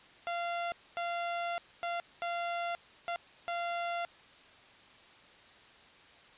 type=tone bursts at uneven times; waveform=sawtooth; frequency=690 Hz; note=F5; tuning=21 cents flat; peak=-29 dBFS; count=6; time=0.27-0.72 / 0.97-1.58 / 1.83-2 / 2.22-2.75 / 3.08-3.16 / 3.48-4.05 s; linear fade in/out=0 ms; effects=white hiss -57 dBFS RMS until 6.37 s + resampled to 8000 Hz